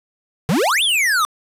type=exponential two-way sweep; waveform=square; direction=up then down; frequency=140 to 3632 to 1165 Hz; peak=-15 dBFS; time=0.49-1.25 s; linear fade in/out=0 ms; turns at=0.83 s; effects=resampled to 32000 Hz + 7-bit